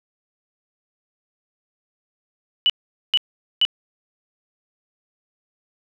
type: tone bursts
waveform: sine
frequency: 2960 Hz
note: F#7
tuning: in tune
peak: -13 dBFS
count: 3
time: 2.66-3.651 s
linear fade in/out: 0 ms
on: 37 ms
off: 440 ms
effects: none

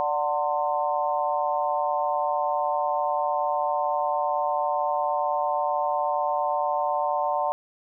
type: chord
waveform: sine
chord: D dominant seventh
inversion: none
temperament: equal with one note detuned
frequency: 587.3 / 740 / 902.1 / 1046.5 Hz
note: D5 / F#5 / A5 / C6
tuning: 0 / 0 / +43 / 0 cents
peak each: -28 / -27 / -27 / -30 dBFS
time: 0-7.52 s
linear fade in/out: 0 ms
effects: none

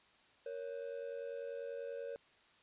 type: ring-modulated tone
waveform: triangle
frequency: 512 Hz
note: C5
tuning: 38 cents flat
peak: -36 dBFS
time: 0.46-2.16 s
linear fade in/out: 0 ms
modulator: 45.1 Hz
effects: white hiss -67 dBFS RMS until 2.62 s + resampled to 8000 Hz

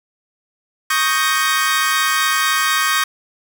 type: chord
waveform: sawtooth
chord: Eb dominant seventh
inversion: third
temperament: equal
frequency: 1108.7 / 1244.5 / 1568 / 1864.7 Hz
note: Db6 / Eb6 / G6 / Bb6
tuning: 0 / 0 / 0 / 0 cents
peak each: -17 dBFS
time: 0.9-3.04 s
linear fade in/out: 5 ms
effects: none

